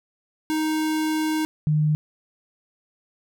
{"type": "tone pair in turn", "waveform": ["square", "sine"], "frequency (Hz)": [312, 152.26], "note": ["D#4", "D#3"], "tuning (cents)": [5, -37], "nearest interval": "octave", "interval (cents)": 1242, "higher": "first", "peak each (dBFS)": [-22, -17], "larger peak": "second", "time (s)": [[0.5, 1.45], [1.67, 1.95]], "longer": "first", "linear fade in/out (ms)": 0, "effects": []}